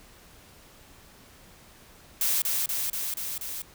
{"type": "noise with echo", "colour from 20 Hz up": "blue", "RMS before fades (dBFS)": -25, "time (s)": [2.21, 2.42], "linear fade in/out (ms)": 2, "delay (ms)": 240, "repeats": 5, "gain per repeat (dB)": -2, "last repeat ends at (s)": 3.62, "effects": ["pink hiss -53 dBFS RMS until 3.74 s"]}